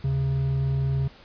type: tone pair together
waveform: triangle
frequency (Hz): 76.1 / 135.6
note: D#2 / C#3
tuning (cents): -38 / -38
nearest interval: minor seventh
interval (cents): 1000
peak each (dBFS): -29 / -20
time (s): 0.04-1.08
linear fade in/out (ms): 5
effects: pink hiss -50 dBFS RMS until 1.24 s + resampled to 11025 Hz